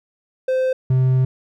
triangle tone pair in turn, 518 / 129.5 Hz, C5 / C3, -17 / -17 cents, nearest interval 2 octaves, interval 2400 cents, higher first, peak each -14 / -11 dBFS, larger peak second, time 0.48-0.73 / 0.9-1.25 s, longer second, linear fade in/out 5 ms, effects none

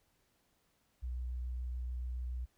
sine tone with vibrato, 61.74 Hz, B1, in tune, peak -36 dBFS, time 1.02-2.46 s, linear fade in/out 20 ms, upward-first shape triangle, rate 7 Hz, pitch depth 13 cents each way, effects pink hiss -75 dBFS RMS until 2.57 s

